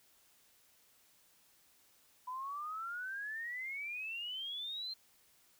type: exponential sweep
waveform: sine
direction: up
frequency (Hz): 991 to 4186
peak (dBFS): -39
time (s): 2.27-4.94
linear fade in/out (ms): 10
effects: white hiss -68 dBFS RMS until 5.59 s